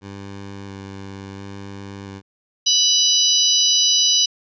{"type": "tone with vibrato", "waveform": "15% pulse", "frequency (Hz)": 98.4, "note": "G2", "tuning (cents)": 7, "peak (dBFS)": -26, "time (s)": [0.01, 2.22], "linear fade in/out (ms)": 50, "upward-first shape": "square", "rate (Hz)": 0.73, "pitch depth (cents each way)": 12}
{"type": "harmonic tone", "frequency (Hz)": 987, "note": "B5", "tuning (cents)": -1, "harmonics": [3, 4, 5, 6], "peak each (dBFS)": [-19, -19, -19, -19], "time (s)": [2.66, 4.26], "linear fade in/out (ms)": 10}
{"effects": ["resampled to 16000 Hz"]}